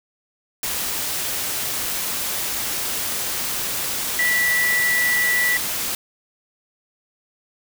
sine tone in noise, 1960 Hz, B6, 14 cents flat, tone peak -17 dBFS, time 4.19-5.57 s, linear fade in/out 2 ms, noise white, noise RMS -25 dBFS, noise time 0.63-5.95 s, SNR +5 dB, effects none

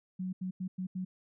sine tone bursts at uneven times, 185 Hz, F#3, in tune, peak -33 dBFS, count 5, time 0.19-0.33 / 0.41-0.51 / 0.6-0.68 / 0.78-0.87 / 0.95-1.05 s, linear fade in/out 10 ms, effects none

